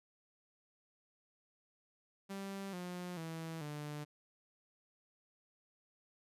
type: tone with pitch steps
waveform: sawtooth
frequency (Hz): 196 / 178.7 / 162.92 / 148.54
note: G3 / F3 / E3 / D3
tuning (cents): 0 / +40 / -20 / +20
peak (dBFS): -38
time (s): 2.29-4.05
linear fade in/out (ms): 20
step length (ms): 440
effects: resampled to 32000 Hz